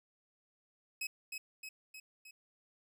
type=tone with echo; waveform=sawtooth; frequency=2556 Hz; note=D#7; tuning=46 cents sharp; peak=-33 dBFS; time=1.01-1.07 s; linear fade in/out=5 ms; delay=310 ms; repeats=4; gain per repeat=-4 dB; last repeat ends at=2.31 s; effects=none